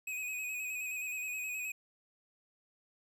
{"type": "tone with vibrato", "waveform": "square", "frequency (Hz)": 2516, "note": "D#7", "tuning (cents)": 19, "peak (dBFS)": -37, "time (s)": [0.07, 1.72], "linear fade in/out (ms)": 5, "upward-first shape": "square", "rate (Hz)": 9.5, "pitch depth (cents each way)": 29, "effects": ["11-bit"]}